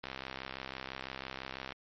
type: click train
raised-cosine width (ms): 0.3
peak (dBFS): -23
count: 112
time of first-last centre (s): 0.04-1.722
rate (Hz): 66
effects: MP3 32 kbps